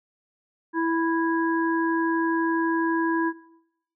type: harmonic tone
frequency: 329.6 Hz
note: E4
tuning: in tune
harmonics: 1 / 3 / 5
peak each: -23 / -28 / -30 dBFS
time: 0.73-3.33 s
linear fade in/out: 50 ms
effects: noise-tail reverb RT60 0.8 s tail -18 dB re dry